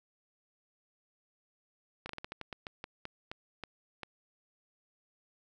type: slowing click train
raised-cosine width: 0.3 ms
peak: -24 dBFS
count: 14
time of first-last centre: 2.06-4.033 s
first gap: 33 ms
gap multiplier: 1.23
effects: none